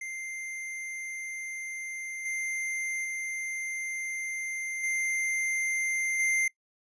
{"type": "tone with level steps", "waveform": "square", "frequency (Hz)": 2093, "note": "C7", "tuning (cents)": 0, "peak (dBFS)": [-36, -31, -33, -28, -25], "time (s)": [0.01, 6.48], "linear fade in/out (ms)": 5, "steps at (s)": [2.25, 3.04, 4.83, 6.19], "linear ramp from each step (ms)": 10, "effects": ["noise-tail reverb RT60 0.1 s tail -21 dB re dry", "resampled to 24000 Hz"]}